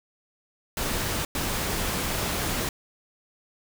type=noise bursts at uneven times; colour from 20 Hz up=pink; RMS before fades=-28 dBFS; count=2; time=0.77-1.25 / 1.35-2.69 s; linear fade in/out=2 ms; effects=none